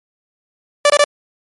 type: tone bursts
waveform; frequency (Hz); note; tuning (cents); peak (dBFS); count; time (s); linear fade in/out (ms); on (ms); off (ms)
sawtooth; 583; D5; -13; -4; 3; 0.85-1.041; 2; 49; 22
effects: MP3 48 kbps